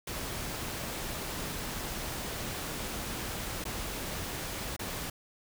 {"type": "noise with dropouts", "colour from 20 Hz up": "pink", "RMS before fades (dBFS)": -37, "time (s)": [0.07, 5.1], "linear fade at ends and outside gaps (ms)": 5, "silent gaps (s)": [[3.641, 3.652], [4.765, 4.792]], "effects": []}